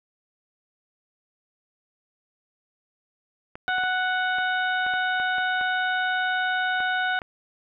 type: clicks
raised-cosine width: 0.5 ms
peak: -22 dBFS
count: 12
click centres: 3.555 / 3.689 / 3.783 / 3.837 / 4.385 / 4.865 / 4.938 / 5.2 / 5.383 / 5.612 / 6.804 / 7.218 s
type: harmonic tone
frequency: 740 Hz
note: F#5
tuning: in tune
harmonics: 1 / 2 / 3 / 4 / 5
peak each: -27 / -24 / -37 / -37 / -36 dBFS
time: 3.68-7.19 s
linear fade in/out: 0 ms
effects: none